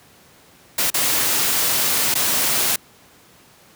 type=noise with dropouts; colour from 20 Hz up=white; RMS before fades=-19 dBFS; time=0.78-2.76 s; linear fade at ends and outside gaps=5 ms; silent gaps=0.903-0.941 / 2.142-2.152 s; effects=pink hiss -50 dBFS RMS until 3.75 s + high-pass 100 Hz 12 dB/octave